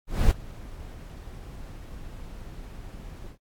brown noise with ADSR envelope, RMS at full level -19 dBFS, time 0.07-3.38 s, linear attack 240 ms, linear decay 6 ms, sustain -21 dB, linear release 98 ms, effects AAC 64 kbps

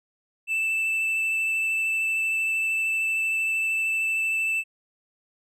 triangle tone with vibrato, 2647 Hz, E7, 7 cents sharp, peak -21 dBFS, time 0.47-4.64 s, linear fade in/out 50 ms, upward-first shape triangle, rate 13 Hz, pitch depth 11 cents each way, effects none

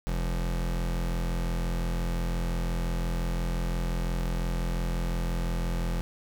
square tone pair together, 42.88 / 171.4 Hz, F1 / F3, -31 / -32 cents, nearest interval 2 octaves, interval 2399 cents, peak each -28 / -36 dBFS, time 0.07-6.01 s, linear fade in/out 0 ms, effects none

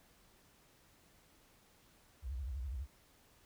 sine tone with vibrato, 65.7 Hz, C2, 8 cents sharp, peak -38 dBFS, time 2.22-2.87 s, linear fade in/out 50 ms, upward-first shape sine, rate 12 Hz, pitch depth 230 cents each way, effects pink hiss -67 dBFS RMS until 3.45 s

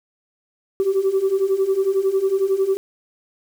sine beating tone pair, 379.7 / 390.7 Hz, F#4 / G4, +45 / -6 cents, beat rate 11 Hz, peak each -20 / -17 dBFS, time 0.8-2.77 s, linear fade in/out 0 ms, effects tanh soft clip ceiling -11 dBFS + 7-bit

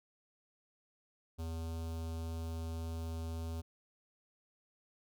square tone with notch filter, 81.9 Hz, E2, 11 cents flat, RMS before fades -40 dBFS, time 1.38-3.62 s, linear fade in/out 20 ms, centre 1900 Hz, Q 0.95, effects none

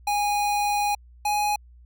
square tone pair in turn, 823 / 832.1 Hz, G#5 / G#5, -16 / +3 cents, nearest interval unison, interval 19 cents, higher second, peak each -22 dBFS, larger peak neither, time 0.07-0.95 / 1.25-1.56 s, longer first, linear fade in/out 5 ms, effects added 60 Hz sine -47 dBFS peak until 1.85 s

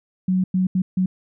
sine tone bursts at uneven times, 185.4 Hz, F#3, 4 cents sharp, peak -16 dBFS, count 4, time 0.28-0.44 / 0.54-0.67 / 0.75-0.82 / 0.97-1.06 s, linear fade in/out 5 ms, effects none

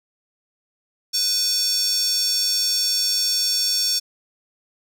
square tone with high-pass filter, 499.2 Hz, B4, 19 cents sharp, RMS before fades -21 dBFS, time 1.13-4 s, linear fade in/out 20 ms, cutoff 5200 Hz, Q 7.1, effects none

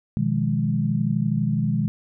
sine chord, F half-diminished seventh, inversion second, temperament equal, 123.47 / 155.56 / 174.61 / 207.7 Hz, Cb3 / Eb3 / F3 / Ab3, 0 / 0 / 0 / 0 cents, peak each -25 / -24 / -29 / -24 dBFS, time 0.17-1.88 s, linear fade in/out 0 ms, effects none

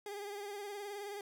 30% pulse tone with vibrato, 406.9 Hz, G#4, 35 cents flat, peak -39 dBFS, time 0.06-1.21 s, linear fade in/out 2 ms, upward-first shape triangle, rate 19 Hz, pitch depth 58 cents each way, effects none

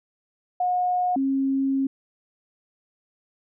sine tone pair in turn, 723 / 270.3 Hz, F#5 / C#4, -40 / -44 cents, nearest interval octave + perfect fourth, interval 1704 cents, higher first, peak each -20 / -20 dBFS, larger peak neither, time 0.6-1.16 / 1.16-1.87 s, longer second, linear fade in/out 5 ms, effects none

